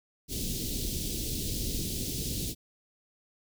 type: band-stop noise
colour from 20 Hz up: pink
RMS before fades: -33 dBFS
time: 0.28-2.55 s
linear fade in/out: 50 ms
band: 380 to 3500 Hz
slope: 24 dB/octave
effects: none